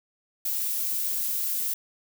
violet noise, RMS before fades -28 dBFS, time 0.45-1.74 s, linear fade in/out 5 ms, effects none

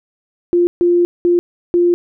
sine tone bursts at uneven times, 349.2 Hz, F4, in tune, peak -9 dBFS, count 4, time 0.53-0.67 / 0.81-1.05 / 1.25-1.39 / 1.74-1.94 s, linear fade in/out 0 ms, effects none

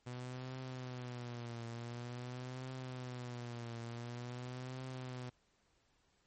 sawtooth tone with vibrato, 123 Hz, B2, 7 cents flat, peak -39 dBFS, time 0.06-5.3 s, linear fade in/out 10 ms, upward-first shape triangle, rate 0.47 Hz, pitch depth 100 cents each way, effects pink hiss -75 dBFS RMS until 6.26 s + MP3 32 kbps

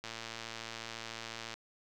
click train, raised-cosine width 0.2 ms, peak -24 dBFS, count 172, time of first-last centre 0.04-1.54 s, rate 114 Hz, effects none

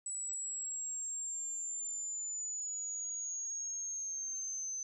sine exponential sweep, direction down, 7902 to 6150 Hz, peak -37 dBFS, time 0.06-4.83 s, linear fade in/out 2 ms, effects none

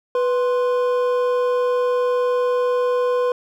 triangle tone pair together, 493.9 / 1046.5 Hz, B4 / C6, 0 / 0 cents, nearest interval octave + minor second, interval 1300 cents, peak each -15 / -24 dBFS, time 0.15-3.32 s, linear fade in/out 2 ms, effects none

